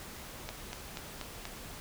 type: click train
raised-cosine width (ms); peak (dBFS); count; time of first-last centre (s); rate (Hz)
0.2; -21; 5; 0.49-1.454; 4.15
effects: pink hiss -46 dBFS RMS until 1.8 s